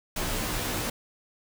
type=noise with comb filter; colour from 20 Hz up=pink; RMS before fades=-30 dBFS; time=0.16-0.9 s; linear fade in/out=5 ms; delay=15 ms; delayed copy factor=-0.8; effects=none